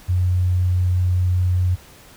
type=tone; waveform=sine; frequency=90.5 Hz; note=F#2; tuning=38 cents flat; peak=-15 dBFS; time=0.08-1.76 s; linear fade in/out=20 ms; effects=pink hiss -46 dBFS RMS until 2.16 s